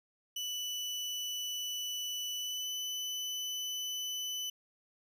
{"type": "tone with pitch glide", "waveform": "30% pulse", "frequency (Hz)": [2974, 3000], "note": ["F#7", "F#7"], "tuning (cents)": [8, 23], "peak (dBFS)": -33, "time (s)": [0.36, 4.5], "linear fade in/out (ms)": 5, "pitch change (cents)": 15, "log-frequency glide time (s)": [2.36, 2.67], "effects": []}